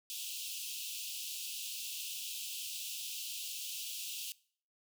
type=high-pass noise; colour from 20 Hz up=pink; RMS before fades=-42 dBFS; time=0.1-4.32 s; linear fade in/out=0 ms; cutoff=2600 Hz; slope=96 dB/octave; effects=noise-tail reverb RT60 0.5 s tail -21 dB re dry